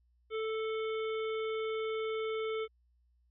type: harmonic tone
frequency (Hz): 440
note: A4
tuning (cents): 0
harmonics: 1 / 3 / 5 / 7 / 8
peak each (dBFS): -33 / -43 / -45 / -50 / -52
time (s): 0.3-2.68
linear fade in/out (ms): 50
effects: added 60 Hz sine -67 dBFS peak until 3.3 s